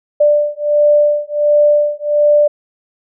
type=beating tone pair; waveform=sine; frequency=590 / 591.4 Hz; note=D5 / D5; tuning=+8 / +12 cents; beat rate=1.4 Hz; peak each=-12 dBFS; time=0.2-2.48 s; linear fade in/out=10 ms; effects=none